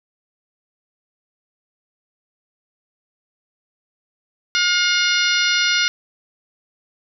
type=harmonic tone with a mistuned harmonic; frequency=714 Hz; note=F5; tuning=38 cents sharp; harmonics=2 / 3 / 4 / 5 / 6 / 7 / 8; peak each=-20 / -22 / -23 / -24 / -25 / -25 / -26 dBFS; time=4.55-5.88 s; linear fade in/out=0 ms; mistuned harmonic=6; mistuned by=-23 cents; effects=none